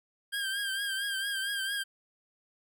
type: tone with vibrato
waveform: 25% pulse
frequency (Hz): 1597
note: G6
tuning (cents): +32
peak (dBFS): -27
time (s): 0.32-1.84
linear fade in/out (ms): 20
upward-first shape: triangle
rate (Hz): 4.4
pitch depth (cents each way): 62
effects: none